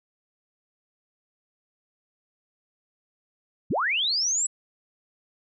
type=linear sweep; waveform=sine; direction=up; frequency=73.42 to 7902 Hz; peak=-22 dBFS; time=3.7-4.47 s; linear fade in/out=10 ms; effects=none